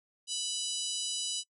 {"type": "harmonic tone", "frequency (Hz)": 987.8, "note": "B5", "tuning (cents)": 0, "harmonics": [3, 4, 5, 6, 7, 8, 9, 10], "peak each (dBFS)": [-38, -39, -40, -41, -41, -42, -43, -43], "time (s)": [0.27, 1.44], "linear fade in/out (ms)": 50, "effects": ["noise-tail reverb RT60 0.1 s tail -24 dB re dry"]}